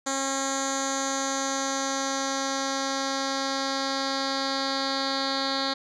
10% pulse tone with low-pass filter sweep, 271 Hz, C#4, 39 cents flat, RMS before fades -28 dBFS, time 0.06-5.74 s, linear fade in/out 10 ms, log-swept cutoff 7100 to 4400 Hz, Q 4.7, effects none

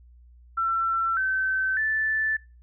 sine tone with pitch steps, 1346 / 1537.2 / 1755.7 Hz, E6 / G6 / A6, +36 / -34 / -4 cents, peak -22 dBFS, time 0.57-2.37 s, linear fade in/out 10 ms, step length 600 ms, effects noise-tail reverb RT60 0.3 s tail -22 dB re dry + added 60 Hz sine -49 dBFS peak until 2.62 s

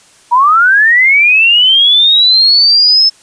sine linear sweep, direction up, 932.3 to 5274 Hz, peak -4 dBFS, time 0.31-3.1 s, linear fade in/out 20 ms, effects white hiss -44 dBFS RMS until 3.22 s + resampled to 22050 Hz

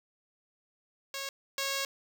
5% pulse tone pair in turn, 548 / 548 Hz, C#5 / C#5, -20 / -20 cents, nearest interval unison, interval 0 cents, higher neither, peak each -24 / -19 dBFS, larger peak second, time 1.14-1.29 / 1.58-1.85 s, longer second, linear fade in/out 2 ms, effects none

